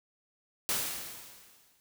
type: noise with exponential decay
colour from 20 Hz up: white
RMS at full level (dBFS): -29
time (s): 0.69-1.8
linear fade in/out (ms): 0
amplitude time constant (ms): 240
effects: none